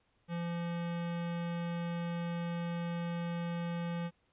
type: tone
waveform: square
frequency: 171 Hz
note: F3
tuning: 36 cents flat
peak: -35 dBFS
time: 0.28-4.11 s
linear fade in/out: 50 ms
effects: pink hiss -74 dBFS RMS until 4.32 s + resampled to 8000 Hz